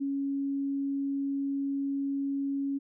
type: tone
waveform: sine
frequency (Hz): 277.2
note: C#4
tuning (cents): 0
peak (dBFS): -28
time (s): 0-2.79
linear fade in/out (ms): 20
effects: none